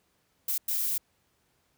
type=noise bursts at uneven times; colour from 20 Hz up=violet; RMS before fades=-29 dBFS; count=2; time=0.48-0.58 / 0.68-0.98 s; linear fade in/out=5 ms; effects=pink hiss -71 dBFS RMS until 1.77 s + high-pass 60 Hz 12 dB/octave